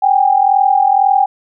sine tone pair together, 771 / 813 Hz, G5 / G#5, -29 / -37 cents, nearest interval minor second, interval 92 cents, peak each -11 dBFS, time 0.02-1.26 s, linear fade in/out 10 ms, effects none

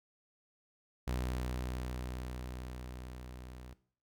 sawtooth tone with level ramp, 62.3 Hz, B1, 16 cents sharp, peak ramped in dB -29 to -44 dBFS, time 1.07-3.74 s, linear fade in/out 10 ms, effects noise-tail reverb RT60 0.5 s tail -18 dB re dry

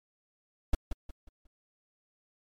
brown noise with echo, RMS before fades -22 dBFS, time 0.73-0.75 s, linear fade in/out 5 ms, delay 180 ms, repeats 4, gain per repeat -9 dB, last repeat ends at 1.47 s, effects MP3 96 kbps

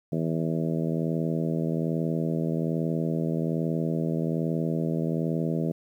harmonic tone, 81.2 Hz, E2, 26 cents flat, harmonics 2 / 3 / 4 / 5 / 6 / 7 / 8, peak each -27 / -31 / -33 / -35 / -37 / -38 / -39 dBFS, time 0.12-5.72 s, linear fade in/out 5 ms, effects 10-bit

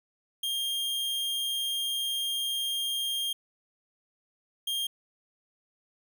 45% pulse tone bursts at uneven times, 3214 Hz, G7, 43 cents sharp, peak -28 dBFS, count 2, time 0.43-3.33 / 4.67-4.87 s, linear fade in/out 5 ms, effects none

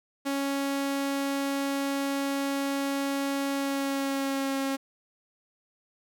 sawtooth tone with pitch glide, 277.2 to 271.8 Hz, C#4 to C#4, 0 to -34 cents, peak -23 dBFS, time 0.25-4.77 s, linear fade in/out 20 ms, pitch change -34 cents, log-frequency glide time 3.53-4.58 s, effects none

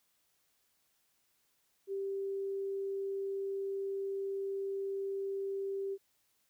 sine tone, 392 Hz, G4, in tune, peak -34 dBFS, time 1.87-5.98 s, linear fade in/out 50 ms, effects white hiss -75 dBFS RMS until 6.49 s

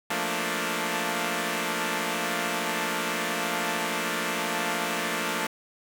5% pulse chord, Bb major seventh, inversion second, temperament equal, 174.61 / 220 / 233.1 / 293.7 Hz, F3 / A3 / Bb3 / D4, 0 / 0 / 0 / 0 cents, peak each -21 dBFS, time 0.1-5.47 s, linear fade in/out 5 ms, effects none

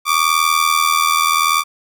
sawtooth ring-modulated tone, 1169 Hz, D6, 8 cents flat, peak -6 dBFS, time 0.05-1.64 s, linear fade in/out 50 ms, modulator 40.3 Hz, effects none

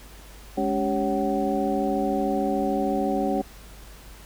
sine tone cluster, 209.8 / 283.4 / 389.8 / 553 / 755 Hz, G#3 / C#4 / G4 / C#5 / F#5, +18 / +38 / -10 / -4 / +35 cents, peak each -28 / -27 / -29 / -29 / -28 dBFS, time 0.57-3.42 s, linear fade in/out 10 ms, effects added 50 Hz sine -44 dBFS peak until 4.25 s + pink hiss -48 dBFS RMS until 4.25 s

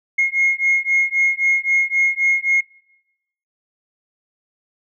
sine beating tone pair, 2151 / 2154.8 Hz, C7 / C#7, +47 / -50 cents, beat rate 3.8 Hz, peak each -17 dBFS, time 0.18-2.61 s, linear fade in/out 10 ms, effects noise-tail reverb RT60 0.9 s tail -23 dB re dry + tanh soft clip ceiling -9 dBFS

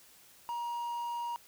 triangle tone with quantisation, 948 Hz, A#5, 29 cents sharp, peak -32 dBFS, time 0.49-1.36 s, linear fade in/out 0 ms, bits 10, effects white hiss -59 dBFS RMS until 1.47 s

